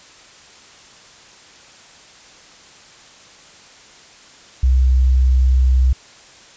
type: tone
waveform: sine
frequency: 64.1 Hz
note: C2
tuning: 35 cents flat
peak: -10 dBFS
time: 4.63-5.93 s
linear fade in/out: 5 ms
effects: white hiss -44 dBFS RMS until 6.56 s + resampled to 16000 Hz